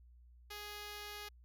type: tone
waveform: 5% pulse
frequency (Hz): 415.3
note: G#4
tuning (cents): 0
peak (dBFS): -34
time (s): 0.5-1.29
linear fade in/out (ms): 10
effects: added 60 Hz sine -58 dBFS peak until 1.44 s